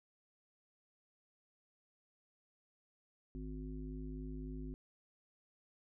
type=harmonic tone; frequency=51.8 Hz; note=G#1; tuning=4 cents flat; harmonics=1 / 3 / 5 / 7; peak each=-44 / -50 / -47 / -54 dBFS; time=3.35-4.74 s; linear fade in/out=0 ms; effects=none